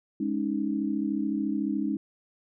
sine chord, Ab suspended fourth, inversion none, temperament equal, 207.7 / 277.2 / 311.1 Hz, Ab3 / Db4 / Eb4, 0 / 0 / 0 cents, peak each -30 dBFS, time 0.2-1.97 s, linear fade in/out 5 ms, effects none

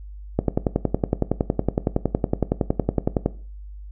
click train, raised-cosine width 2 ms, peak -5 dBFS, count 32, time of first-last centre 0.39-3.26 s, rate 10.8 Hz, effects noise-tail reverb RT60 0.4 s tail -17 dB re dry + added 50 Hz sine -35 dBFS peak until 3.91 s

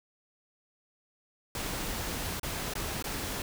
pink noise with dropouts, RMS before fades -35 dBFS, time 1.55-3.42 s, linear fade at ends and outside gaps 2 ms, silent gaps 2.397-2.431 / 2.737-2.753 / 3.025-3.041 s, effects none

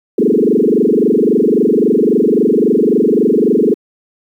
sine tone with frequency modulation, 329.6 Hz, E4, in tune, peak -7 dBFS, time 0.18-3.74 s, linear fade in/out 5 ms, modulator 23.7 Hz, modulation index 5.3, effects high-pass 200 Hz 12 dB/octave + 8-bit

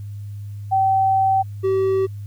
sine / triangle tone pair in turn, 770 / 383.4 Hz, G5 / G4, -31 / -38 cents, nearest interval octave, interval 1207 cents, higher first, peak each -14 dBFS, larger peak neither, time 0.71-1.43 / 1.63-2.07 s, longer first, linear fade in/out 20 ms, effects added 102 Hz sine -29 dBFS peak until 2.26 s + white hiss -59 dBFS RMS until 2.26 s

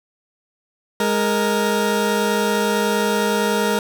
20% pulse tone pair together, 207.7 / 466.2 Hz, G#3 / A#4, 0 / 0 cents, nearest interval octave + major second, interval 1400 cents, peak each -15 dBFS, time 1-3.79 s, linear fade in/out 2 ms, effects none

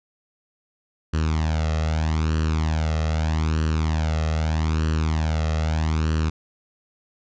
sawtooth tone with flanger, 78.7 Hz, D#2, 20 cents sharp, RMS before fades -22 dBFS, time 1.13-6.3 s, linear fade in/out 10 ms, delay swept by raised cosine 0.68 to 1.56 ms, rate 0.8 Hz, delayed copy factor +0.7, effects resampled to 16000 Hz

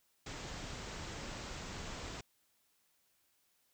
pink low-pass noise, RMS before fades -45 dBFS, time 0.26-2.21 s, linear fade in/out 5 ms, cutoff 7800 Hz, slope 96 dB/octave, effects white hiss -75 dBFS RMS until 3.73 s

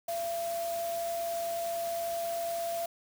sine tone in noise, 678 Hz, E5, 49 cents sharp, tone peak -31 dBFS, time 0.08-2.86 s, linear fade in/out 5 ms, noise white, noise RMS -43 dBFS, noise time 0.08-2.86 s, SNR +9 dB, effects none

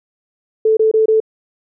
sine tone bursts, 439 Hz, A4, 4 cents flat, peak -9 dBFS, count 4, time 0.65-1.202 s, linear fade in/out 5 ms, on 120 ms, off 24 ms, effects none

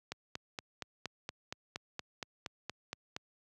click train, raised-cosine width 0.2 ms, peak -21 dBFS, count 14, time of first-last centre 0.12-3.164 s, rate 4.27 Hz, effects high-pass 80 Hz 12 dB/octave

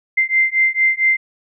sine beating tone pair, 2083 / 2087.4 Hz, C7 / C7, -8 / -5 cents, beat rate 4.4 Hz, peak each -16 dBFS, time 0.17-1.17 s, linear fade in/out 10 ms, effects none

